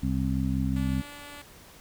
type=harmonic tone; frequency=65.5 Hz; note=C2; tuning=2 cents sharp; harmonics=1 / 2 / 3 / 4; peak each=-30 / -30 / -30 / -30 dBFS; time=0.02-1.02 s; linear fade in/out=20 ms
type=tone; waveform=5% pulse; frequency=289.2 Hz; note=D4; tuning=27 cents flat; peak=-31 dBFS; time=0.76-1.42 s; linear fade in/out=5 ms
effects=pink hiss -51 dBFS RMS until 1.8 s